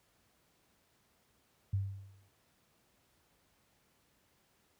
sine tone with exponential decay, 98 Hz, G2, in tune, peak -27 dBFS, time 1.73-2.29 s, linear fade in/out 5 ms, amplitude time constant 120 ms, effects pink hiss -72 dBFS RMS until 4.79 s + high-pass 60 Hz 12 dB/octave

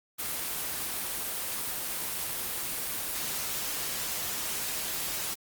white noise, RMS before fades -33 dBFS, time 0.18-5.35 s, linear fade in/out 20 ms, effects Opus 24 kbps

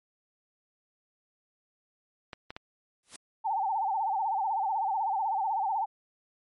clicks, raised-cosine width 0.3 ms, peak -23 dBFS, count 3, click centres 2.332 / 2.505 / 2.565 s
white noise with exponential growth, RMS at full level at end -39 dBFS, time 3.03-3.16 s, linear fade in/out 2 ms, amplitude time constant 27 ms
sine tone with vibrato, 830.6 Hz, G#5, in tune, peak -26 dBFS, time 3.44-5.86 s, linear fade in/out 20 ms, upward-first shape sine, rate 16 Hz, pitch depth 160 cents each way
effects MP3 48 kbps

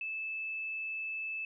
sine tone, 2622 Hz, E7, 10 cents flat, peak -35 dBFS, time 0.01-1.45 s, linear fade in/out 2 ms, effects none

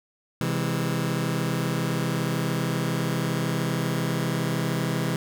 sawtooth chord, C augmented, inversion none, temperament just, 130.81 / 163.52 / 204.4 Hz, C3 / E3 / G#3, 0 / -14 / -27 cents, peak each -24 / -23 / -27 dBFS, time 0.41-5.16 s, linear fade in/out 0 ms, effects none

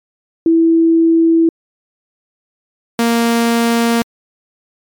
sine / sawtooth tone pair in turn, 329.2 / 232.8 Hz, E4 / A#3, -2 / -2 cents, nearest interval tritone, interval 600 cents, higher first, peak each -7 dBFS, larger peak neither, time 0.46-1.49 / 2.99-4.02 s, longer neither, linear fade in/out 2 ms, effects MP3 96 kbps

